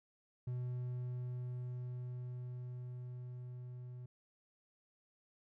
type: tone with level ramp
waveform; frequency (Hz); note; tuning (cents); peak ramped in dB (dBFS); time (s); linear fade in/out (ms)
triangle; 124.2; B2; +10; -35 to -44; 0.47-4.06; 5
effects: none